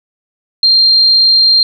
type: tone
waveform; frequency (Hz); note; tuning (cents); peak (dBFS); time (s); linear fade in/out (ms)
sine; 4186; C8; 0; -5; 0.63-1.63; 2
effects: none